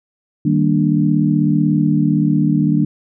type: chord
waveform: sine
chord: Eb major seventh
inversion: none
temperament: equal with one note detuned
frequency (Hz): 155.56 / 196 / 232.1 / 293.7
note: Eb3 / G3 / Bb3 / D4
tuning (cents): 0 / 0 / -7 / 0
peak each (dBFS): -16 / -18 / -19 / -17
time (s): 0.45-2.85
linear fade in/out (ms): 5
effects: none